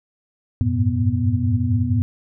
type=tone cluster; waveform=sine; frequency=89.9 / 100.6 / 105 / 119.7 / 245.5 Hz; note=F#2 / G2 / G#2 / A#2 / B3; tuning=-49 / +45 / +19 / +46 / -10 cents; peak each=-23 dBFS; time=0.61-2.02 s; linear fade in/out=0 ms; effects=none